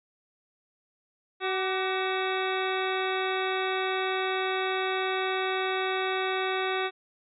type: harmonic tone with a mistuned harmonic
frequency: 376.6 Hz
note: F#4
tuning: 31 cents sharp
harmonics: 1 / 2 / 3 / 4 / 5 / 6 / 7 / 9 / 10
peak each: -30 / -33 / -35 / -36 / -37 / -38 / -38 / -40 / -40 dBFS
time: 1.4-6.91 s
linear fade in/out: 50 ms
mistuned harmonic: 3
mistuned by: +58 cents
effects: none